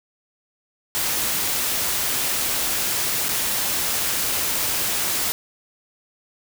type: noise with dropouts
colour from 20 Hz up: white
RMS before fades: -23 dBFS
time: 0.95-5.32 s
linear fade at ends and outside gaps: 0 ms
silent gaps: 3.285-3.29 s
effects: none